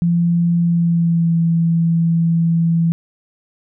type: tone with pitch glide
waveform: sine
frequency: 171.1 to 166.52 Hz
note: F3 to E3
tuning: -35 to +18 cents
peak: -12 dBFS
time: 0.02-2.92 s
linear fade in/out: 0 ms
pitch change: -47 cents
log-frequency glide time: 0.59-1.36 s
effects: none